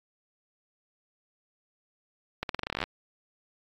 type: accelerating click train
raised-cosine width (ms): 0.3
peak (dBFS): -14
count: 15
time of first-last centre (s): 2.43-2.839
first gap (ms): 62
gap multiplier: 0.87
effects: AAC 64 kbps